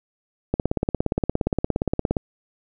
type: click train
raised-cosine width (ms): 2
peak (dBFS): -7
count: 29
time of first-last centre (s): 0.54-2.168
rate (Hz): 17.2
effects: none